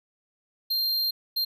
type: tone bursts at uneven times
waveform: square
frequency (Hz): 4186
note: C8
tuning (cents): 0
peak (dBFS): -24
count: 2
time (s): 0.7-1.11 / 1.36-1.45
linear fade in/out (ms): 10
effects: none